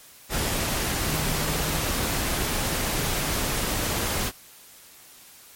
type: tone in noise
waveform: sine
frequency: 154 Hz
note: D#3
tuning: 17 cents flat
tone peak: -32 dBFS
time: 0.99-1.87 s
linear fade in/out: 50 ms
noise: pink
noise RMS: -26 dBFS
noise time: 0.29-4.32 s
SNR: -9 dB
effects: white hiss -49 dBFS RMS until 5.55 s + MP3 64 kbps